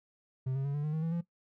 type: tone with pitch steps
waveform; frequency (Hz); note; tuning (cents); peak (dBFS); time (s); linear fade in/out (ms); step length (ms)
triangle; 130.6 / 135.67 / 140.95 / 146.42 / 152.11 / 158.03 / 164.17 / 170.55; C3 / C#3 / C#3 / D3 / D#3 / D#3 / E3 / F3; -3 / -37 / +29 / -5 / -39 / +27 / -7 / -41; -28; 0.46-1.212; 10; 94
effects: noise-tail reverb RT60 0.1 s tail -17 dB re dry